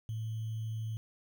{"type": "tone with sample-and-hold", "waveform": "sine", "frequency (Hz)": 110.9, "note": "A2", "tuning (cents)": 14, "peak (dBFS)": -34, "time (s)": [0.09, 0.97], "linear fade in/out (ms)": 0, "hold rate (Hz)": 3150, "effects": []}